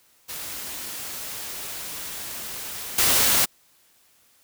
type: noise with level steps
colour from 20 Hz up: white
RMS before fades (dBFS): -34 / -19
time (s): 0.28-3.46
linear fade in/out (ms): 20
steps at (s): 2.98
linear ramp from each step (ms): 5
effects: white hiss -60 dBFS RMS until 4.43 s